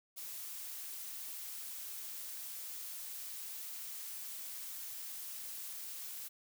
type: noise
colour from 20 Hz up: blue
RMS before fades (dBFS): -45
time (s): 0.16-6.29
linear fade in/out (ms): 20
effects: none